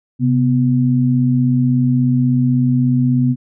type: tone pair together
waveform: sine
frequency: 131.6 / 248 Hz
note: C3 / B3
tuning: +10 / +7 cents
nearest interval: major seventh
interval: 1097 cents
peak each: -14 dBFS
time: 0.19-3.36 s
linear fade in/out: 50 ms
effects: none